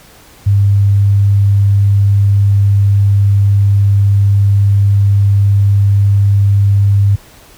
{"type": "tone", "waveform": "sine", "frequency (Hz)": 100.2, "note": "G2", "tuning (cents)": 38, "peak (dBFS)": -6, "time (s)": [0.46, 7.16], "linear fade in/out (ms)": 10, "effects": ["pink hiss -41 dBFS RMS until 7.57 s"]}